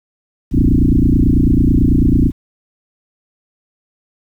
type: tone with frequency modulation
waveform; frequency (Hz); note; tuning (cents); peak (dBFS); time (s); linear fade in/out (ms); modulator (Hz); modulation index
sine; 110; A2; 0; -8; 0.51-2.32; 50; 29.1; 6.7
effects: 8-bit